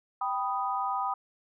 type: chord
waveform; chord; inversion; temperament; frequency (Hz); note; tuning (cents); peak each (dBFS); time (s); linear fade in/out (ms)
sine; G augmented; none; equal; 784 / 987.8 / 1244.5; G5 / B5 / D#6; 0 / 0 / 0; -32; 0.21-1.14; 5
effects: none